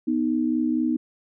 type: tone pair together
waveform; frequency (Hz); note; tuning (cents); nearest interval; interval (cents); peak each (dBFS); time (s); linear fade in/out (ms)
sine; 246.9 / 311.1; B3 / D#4; 0 / 0; major third; 400; -23; 0.07-0.97; 10
effects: none